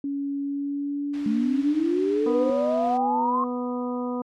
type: tone with pitch glide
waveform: sine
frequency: 280.7 to 297.4 Hz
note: C#4 to D4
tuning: +22 to +22 cents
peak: -25 dBFS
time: 0.04-2.5 s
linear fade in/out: 2 ms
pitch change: +100 cents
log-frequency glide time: 0.41-2.2 s
type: noise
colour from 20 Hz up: white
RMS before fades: -40 dBFS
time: 1.13-2.98 s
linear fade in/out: 10 ms
type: exponential sweep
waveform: sine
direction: up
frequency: 212.6 to 1080 Hz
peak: -21 dBFS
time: 1.26-3.44 s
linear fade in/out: 2 ms
type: harmonic tone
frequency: 246.9 Hz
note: B3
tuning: in tune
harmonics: 1 / 2 / 3 / 4 / 5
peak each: -27 / -31 / -39 / -36 / -39 dBFS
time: 2.26-4.22 s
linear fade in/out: 5 ms
effects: low-pass 3000 Hz 12 dB/octave + MP3 64 kbps